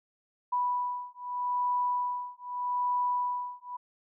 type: beating tone pair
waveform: sine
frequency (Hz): 985 / 985.81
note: B5 / B5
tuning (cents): -5 / -3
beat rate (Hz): 0.81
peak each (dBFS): -31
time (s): 0.52-3.77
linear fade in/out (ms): 10
effects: none